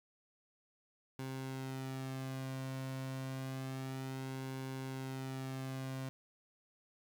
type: tone with flanger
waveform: sawtooth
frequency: 132.3 Hz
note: C3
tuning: 20 cents sharp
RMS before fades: -42 dBFS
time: 1.19-6.09 s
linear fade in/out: 0 ms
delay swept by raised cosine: 1.6 to 2.43 ms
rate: 0.29 Hz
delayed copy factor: -0.55
effects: none